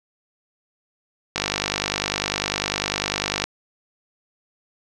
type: click train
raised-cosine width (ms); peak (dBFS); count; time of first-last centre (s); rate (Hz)
0.2; -3; 105; 1.36-3.44; 50
effects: none